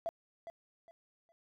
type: tone with echo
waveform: triangle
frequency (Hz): 670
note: E5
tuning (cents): +28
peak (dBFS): -29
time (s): 0.06-0.09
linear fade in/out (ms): 0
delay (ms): 410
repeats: 3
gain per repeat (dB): -12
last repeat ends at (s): 1.32
effects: tanh soft clip ceiling -31 dBFS